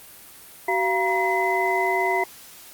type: tone cluster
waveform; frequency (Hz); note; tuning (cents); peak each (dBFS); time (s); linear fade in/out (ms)
sine; 378.9 / 693 / 950 / 2029; F#4 / F5 / A#5 / B6; +41 / -14 / +33 / +46; -25; 0.68-2.24; 5
effects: white hiss -45 dBFS RMS until 2.73 s + Opus 32 kbps